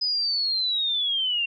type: linear sweep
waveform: sine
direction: down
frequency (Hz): 5030 to 2729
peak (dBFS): -22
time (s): 0.01-1.46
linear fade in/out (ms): 10
effects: none